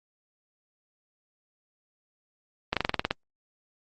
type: slowing click train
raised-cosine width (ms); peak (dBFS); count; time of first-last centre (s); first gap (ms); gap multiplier
0.3; -8; 9; 2.73-3.11; 37; 1.07
effects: Opus 32 kbps